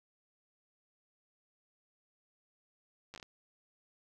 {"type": "slowing click train", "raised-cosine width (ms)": 0.2, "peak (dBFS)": -30, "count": 6, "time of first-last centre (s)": [3.14, 3.228], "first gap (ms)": 9, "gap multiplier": 1.34, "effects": []}